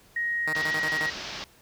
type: tone with pitch glide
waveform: sine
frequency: 1880 to 1897.5 Hz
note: A#6 to A#6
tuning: +14 to +30 cents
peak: -25 dBFS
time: 0.16-1.1 s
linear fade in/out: 5 ms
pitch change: +16 cents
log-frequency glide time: 0.48-0.7 s
type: tone bursts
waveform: 5% pulse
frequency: 155.56 Hz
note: D#3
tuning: in tune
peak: -20 dBFS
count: 7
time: 0.47-1.065 s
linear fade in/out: 5 ms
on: 61 ms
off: 28 ms
type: low-pass noise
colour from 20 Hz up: white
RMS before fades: -37 dBFS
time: 0.55-1.44 s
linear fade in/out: 0 ms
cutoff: 5600 Hz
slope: 48 dB/octave
effects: pink hiss -57 dBFS RMS until 1.61 s